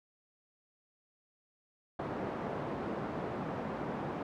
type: band-pass noise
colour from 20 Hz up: pink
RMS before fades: -38 dBFS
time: 1.99-4.23 s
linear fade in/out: 5 ms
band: 170 to 1000 Hz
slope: 12 dB/octave
effects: none